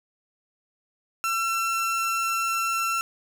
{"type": "tone", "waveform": "30% pulse", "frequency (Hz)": 1348, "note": "E6", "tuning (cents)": 38, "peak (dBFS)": -21, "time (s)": [1.24, 3.01], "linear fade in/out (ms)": 0, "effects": []}